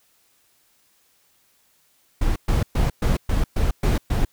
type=noise bursts; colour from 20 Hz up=brown; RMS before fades=-19 dBFS; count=8; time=2.21-4.25 s; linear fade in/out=5 ms; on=150 ms; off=120 ms; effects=white hiss -62 dBFS RMS until 4.32 s